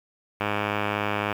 5% pulse tone with low-pass filter, 103.6 Hz, G#2, 4 cents flat, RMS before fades -27 dBFS, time 0.4-1.33 s, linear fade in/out 5 ms, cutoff 2200 Hz, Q 8, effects 8-bit

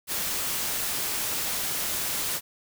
white noise, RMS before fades -29 dBFS, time 0.07-2.41 s, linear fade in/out 50 ms, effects none

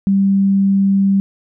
sine tone, 196 Hz, G3, in tune, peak -10 dBFS, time 0.07-1.2 s, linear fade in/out 0 ms, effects none

